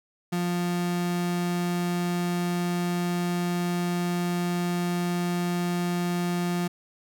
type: tone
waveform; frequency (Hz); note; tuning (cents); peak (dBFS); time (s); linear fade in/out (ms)
35% pulse; 175.6; F3; +10; -23; 0.32-6.68; 10
effects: none